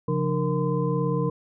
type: tone cluster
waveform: sine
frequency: 137.6 / 175.1 / 301.6 / 465.2 / 1025 Hz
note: C#3 / F3 / D4 / A#4 / C6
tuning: -12 / +5 / +46 / -4 / -36 cents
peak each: -26 / -27 / -32 / -27 / -33 dBFS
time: 0.08-1.3 s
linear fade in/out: 5 ms
effects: none